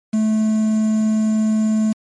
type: tone with quantisation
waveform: triangle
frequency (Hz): 217.3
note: A3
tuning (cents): -21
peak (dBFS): -12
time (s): 0.13-1.93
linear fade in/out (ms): 10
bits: 6
effects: MP3 48 kbps